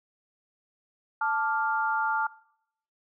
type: chord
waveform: sine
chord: D minor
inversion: second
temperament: equal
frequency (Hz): 880 / 1174.7 / 1396.9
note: A5 / D6 / F6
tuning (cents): 0 / 0 / 0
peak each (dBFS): -27 / -33 / -28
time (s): 1.21-2.27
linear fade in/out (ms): 5
effects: noise-tail reverb RT60 0.7 s tail -21 dB re dry